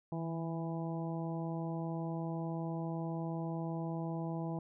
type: harmonic tone with a mistuned harmonic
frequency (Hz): 165.3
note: E3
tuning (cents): +5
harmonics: 1 / 2 / 3 / 4 / 5 / 6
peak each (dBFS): -37 / -42 / -48 / -46 / -47 / -51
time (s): 0.12-4.59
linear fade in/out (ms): 2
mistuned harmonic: 1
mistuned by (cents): -30
effects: none